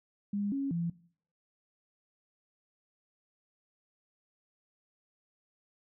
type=tone with pitch steps; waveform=sine; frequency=203.1 / 275.4 / 169.6 Hz; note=G#3 / C#4 / E3; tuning=-38 / -11 / +50 cents; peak=-30 dBFS; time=0.33-0.9 s; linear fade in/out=5 ms; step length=190 ms; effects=noise-tail reverb RT60 0.5 s tail -19 dB re dry